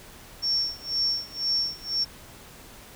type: tone with tremolo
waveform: sine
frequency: 5470 Hz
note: F8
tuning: 37 cents flat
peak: -21 dBFS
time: 0.42-2.05 s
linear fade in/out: 20 ms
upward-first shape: sine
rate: 2 Hz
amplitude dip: 95%
effects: pink hiss -47 dBFS RMS until 2.95 s